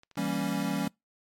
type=clicks; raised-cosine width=0.2 ms; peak=-36 dBFS; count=5; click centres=0.034 / 0.113 / 0.156 / 0.21 / 0.337 s
type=chord; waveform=square; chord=E diminished seventh; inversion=none; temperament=equal; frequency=164.81 / 196 / 233.1 / 277.2 Hz; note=E3 / G3 / Bb3 / Db4; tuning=0 / 0 / 0 / 0 cents; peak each=-36 / -33 / -36 / -33 dBFS; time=0.17-0.88 s; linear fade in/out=5 ms
effects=noise-tail reverb RT60 0.2 s tail -26 dB re dry + MP3 64 kbps